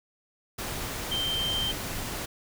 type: tone in noise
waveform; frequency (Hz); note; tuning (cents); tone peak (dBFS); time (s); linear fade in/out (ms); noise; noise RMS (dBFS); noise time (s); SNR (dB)
sine; 3136; G7; 0; -27; 1.11-1.72; 10; pink; -34; 0.58-2.26; +4
effects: none